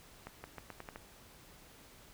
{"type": "accelerating click train", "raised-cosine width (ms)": 0.5, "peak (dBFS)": -29, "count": 7, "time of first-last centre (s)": [0.27, 0.959], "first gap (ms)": 170, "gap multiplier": 0.84, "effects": ["pink hiss -58 dBFS RMS until 2.13 s"]}